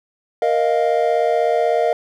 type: chord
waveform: triangle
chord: Bb suspended fourth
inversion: none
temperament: equal with one note detuned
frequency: 468.1 / 622.3 / 698.5 Hz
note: Bb4 / Eb5 / F5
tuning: +7 / 0 / 0 cents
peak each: -17 dBFS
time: 0.42-1.93 s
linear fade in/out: 2 ms
effects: none